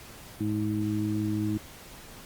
harmonic tone, 106 Hz, G#2, 36 cents sharp, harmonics 1 / 2 / 3, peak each -31 / -31 / -29 dBFS, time 0.4-1.58 s, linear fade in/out 10 ms, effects pink hiss -47 dBFS RMS until 2.25 s + Opus 48 kbps

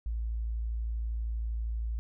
sine tone, 56.3 Hz, A1, 40 cents sharp, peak -30 dBFS, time 0.06-1.99 s, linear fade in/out 0 ms, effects none

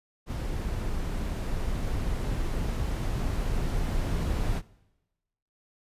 brown noise with level ramp, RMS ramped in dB -31 to -27 dBFS, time 0.26-4.62 s, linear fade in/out 50 ms, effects noise-tail reverb RT60 1.0 s tail -21 dB re dry + resampled to 32000 Hz

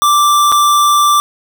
square tone with dropouts, 1174.7 Hz, D6, in tune, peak -8 dBFS, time 0.02-1.2 s, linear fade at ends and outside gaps 0 ms, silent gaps 0.518-0.523 s, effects none

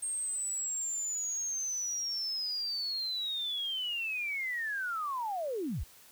sine linear sweep, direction down, 8580 to 33.63 Hz, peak -32 dBFS, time 0.02-5.84 s, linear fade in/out 10 ms, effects white hiss -57 dBFS RMS until 6.11 s

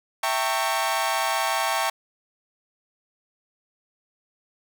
sawtooth chord, E diminished seventh, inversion none, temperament equal with one note detuned, 659.3 / 784 / 909.5 / 1108.7 Hz, E5 / G5 / Bb5 / Db6, 0 / 0 / -43 / 0 cents, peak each -25 / -24 / -24 / -24 dBFS, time 0.23-1.9 s, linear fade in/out 5 ms, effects none

